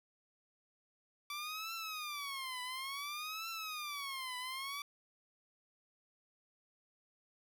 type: tone with vibrato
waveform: 15% pulse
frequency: 1158 Hz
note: D6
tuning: 25 cents flat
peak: -34 dBFS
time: 1.3-4.82 s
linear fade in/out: 2 ms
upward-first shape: triangle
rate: 0.57 Hz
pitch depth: 270 cents each way
effects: none